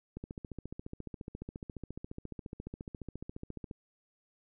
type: click train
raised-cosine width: 3 ms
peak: -28 dBFS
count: 52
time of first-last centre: 0.17-3.712 s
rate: 14.4 Hz
effects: none